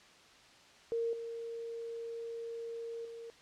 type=tone with level steps; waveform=sine; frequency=462.1 Hz; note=A#4; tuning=15 cents flat; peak=-31 / -39 / -44 dBFS; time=0.92-3.3 s; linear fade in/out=0 ms; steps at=1.13 / 3.05 s; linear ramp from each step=2 ms; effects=white hiss -59 dBFS RMS until 3.41 s + low-pass 5000 Hz 12 dB/octave